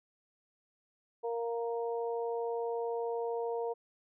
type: harmonic tone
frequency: 233.1 Hz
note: A#3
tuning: in tune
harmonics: 2 / 3 / 4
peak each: -33 / -41 / -42 dBFS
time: 1.23-3.74 s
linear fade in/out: 20 ms
effects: none